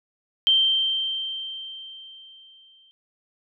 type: tone with exponential decay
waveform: sine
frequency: 3136 Hz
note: G7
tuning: in tune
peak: -14 dBFS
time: 0.47-2.91 s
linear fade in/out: 0 ms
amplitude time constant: 530 ms
effects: none